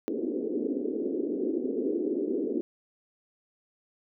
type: band-pass noise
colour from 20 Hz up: white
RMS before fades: -30 dBFS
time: 0.08-2.61 s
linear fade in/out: 0 ms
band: 250 to 430 Hz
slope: 48 dB/octave
effects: none